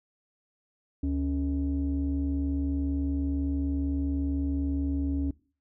sine tone pair together, 73.2 / 277.4 Hz, D2 / C#4, -5 / +1 cents, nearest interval octave + major seventh, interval 2306 cents, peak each -27 dBFS, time 1.03-5.31 s, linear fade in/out 5 ms, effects noise-tail reverb RT60 0.4 s tail -22 dB re dry + tanh soft clip ceiling -21 dBFS

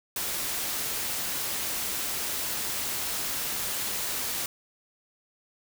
white noise, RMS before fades -31 dBFS, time 0.16-4.46 s, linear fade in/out 2 ms, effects none

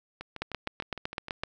two click trains, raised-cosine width 0.3 ms, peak -15 / -23 dBFS, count 9 / 9, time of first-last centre 0.42-1.435 / 0.21-1.437 s, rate 7.88 / 6.52 Hz, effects none

